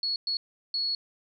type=tone bursts at uneven times; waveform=sine; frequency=4362 Hz; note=C#8; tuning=29 cents flat; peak=-26 dBFS; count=3; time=0.03-0.16 / 0.27-0.37 / 0.74-0.95 s; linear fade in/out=2 ms; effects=none